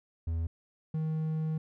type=tone pair in turn; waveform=triangle; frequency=82.41 / 157.56 Hz; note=E2 / D#3; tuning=0 / +22 cents; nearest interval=major seventh; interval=1122 cents; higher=second; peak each=-27 dBFS; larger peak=neither; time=0.27-0.47 / 0.94-1.58 s; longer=second; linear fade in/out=5 ms; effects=none